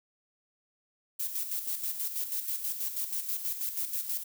violet noise with tremolo, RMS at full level -32 dBFS, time 1.19-4.24 s, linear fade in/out 10 ms, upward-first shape square, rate 6.2 Hz, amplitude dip 55%, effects none

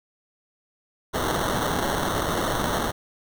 blue noise with sample-and-hold, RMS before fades -25 dBFS, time 1.13-2.92 s, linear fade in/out 20 ms, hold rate 2450 Hz, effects none

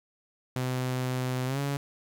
sawtooth tone with pitch glide, 127.6 to 140.77 Hz, C3 to C#3, -43 to +27 cents, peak -24 dBFS, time 0.56-1.77 s, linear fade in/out 2 ms, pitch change +170 cents, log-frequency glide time 1.46-1.59 s, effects 10-bit

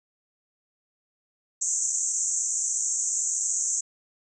white band-pass noise, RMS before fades -27 dBFS, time 1.61-3.81 s, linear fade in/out 10 ms, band 6200 to 7800 Hz, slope 96 dB/octave, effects none

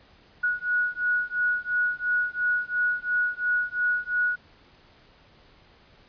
sine beating tone pair, 1459 / 1461.9 Hz, F#6 / F#6, -25 / -21 cents, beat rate 2.9 Hz, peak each -26 dBFS, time 0.43-4.36 s, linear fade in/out 10 ms, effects pink hiss -56 dBFS RMS until 6.08 s + resampled to 11025 Hz

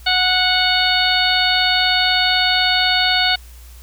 harmonic tone, 736 Hz, F#5, 9 cents flat, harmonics 1 / 2 / 3 / 4 / 5 / 6, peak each -21 / -20 / -22 / -21 / -20 / -20 dBFS, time 0.06-3.36 s, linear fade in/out 10 ms, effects added 60 Hz sine -37 dBFS peak until 3.82 s + white hiss -47 dBFS RMS until 3.82 s

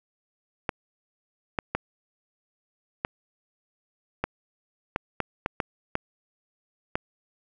clicks, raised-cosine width 0.5 ms, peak -10 dBFS, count 11, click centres 0.692 / 1.588 / 1.75 / 3.049 / 4.24 / 4.961 / 5.203 / 5.461 / 5.602 / 5.954 / 6.955 s, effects none

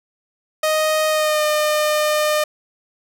sawtooth tone with pitch glide, 622.3 to 606.3 Hz, D#5 to D#5, 0 to -45 cents, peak -12 dBFS, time 0.63-2.44 s, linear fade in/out 5 ms, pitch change -45 cents, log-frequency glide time 1.08-1.44 s, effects none

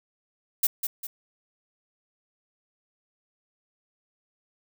violet noise with echo, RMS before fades -21 dBFS, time 0.63-0.67 s, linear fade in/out 5 ms, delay 200 ms, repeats 2, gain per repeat -7 dB, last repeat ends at 1.07 s, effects none

